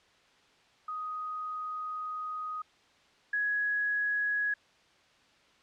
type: tone pair in turn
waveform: sine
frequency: 1249 / 1672 Hz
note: D#6 / G#6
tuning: +6 / +11 cents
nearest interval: perfect fourth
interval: 505 cents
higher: second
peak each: -34 / -27 dBFS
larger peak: second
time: 0.88-2.62 / 3.33-4.54 s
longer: first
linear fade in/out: 5 ms
effects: white hiss -63 dBFS RMS until 5.62 s + low-pass 4000 Hz 12 dB/octave